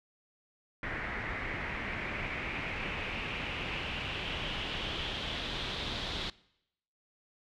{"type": "noise with low-pass filter sweep", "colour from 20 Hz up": "pink", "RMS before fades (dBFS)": -37, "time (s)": [0.83, 6.3], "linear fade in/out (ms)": 2, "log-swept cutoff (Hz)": [1900, 3800], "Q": 3.9, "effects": ["noise-tail reverb RT60 0.8 s tail -22 dB re dry"]}